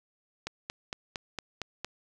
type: click train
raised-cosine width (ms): 0.2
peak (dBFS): -17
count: 7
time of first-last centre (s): 0.47-1.846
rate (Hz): 4.36
effects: none